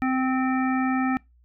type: harmonic tone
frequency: 260 Hz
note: C4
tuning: 11 cents flat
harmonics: 1 / 3 / 5 / 7 / 9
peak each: -22 / -29 / -31 / -33 / -37 dBFS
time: 0.02-1.17 s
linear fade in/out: 0 ms
effects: noise-tail reverb RT60 0.2 s tail -24 dB re dry + added 60 Hz sine -55 dBFS peak until 1.44 s